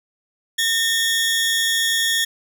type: tone pair together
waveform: sawtooth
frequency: 1823 / 3357 Hz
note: A#6 / G#7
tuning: -39 / +18 cents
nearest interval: major seventh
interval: 1057 cents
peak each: -17 dBFS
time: 0.58-2.25 s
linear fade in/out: 10 ms
effects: none